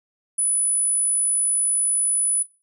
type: tone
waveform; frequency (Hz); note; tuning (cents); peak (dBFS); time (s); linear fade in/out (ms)
sine; 9950; D#9; -1; -17; 0.38-2.43; 10
effects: noise-tail reverb RT60 0.3 s tail -19 dB re dry + tanh soft clip ceiling -14 dBFS